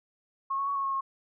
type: tone with pitch steps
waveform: sine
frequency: 1087 / 1105 / 1121 / 1099 / 1089 / 1082 Hz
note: C#6 / C#6 / C#6 / C#6 / C#6 / C#6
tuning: -34 / -6 / +19 / -15 / -31 / -42 cents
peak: -27 dBFS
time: 0.5-1.01 s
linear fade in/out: 10 ms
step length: 85 ms
effects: none